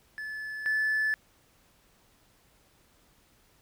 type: tone pair in turn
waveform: triangle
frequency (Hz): 1731 / 1738.3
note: A6 / A6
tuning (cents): -29 / -21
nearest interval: unison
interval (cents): 8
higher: second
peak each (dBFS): -33 / -22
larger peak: second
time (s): 0.18-0.66 / 0.66-1.14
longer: neither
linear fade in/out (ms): 0
effects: tanh soft clip ceiling -20 dBFS + pink hiss -64 dBFS RMS until 3.61 s